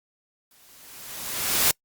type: noise with exponential growth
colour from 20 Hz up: white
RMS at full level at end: -18 dBFS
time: 0.51-1.71 s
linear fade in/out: 1 ms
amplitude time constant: 260 ms
effects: noise-tail reverb RT60 0.1 s tail -26 dB re dry + Opus 48 kbps